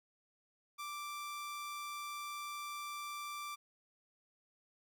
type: tone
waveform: sawtooth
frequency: 1174.7 Hz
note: D6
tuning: in tune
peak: -38 dBFS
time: 0.78-3.56 s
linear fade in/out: 20 ms
effects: none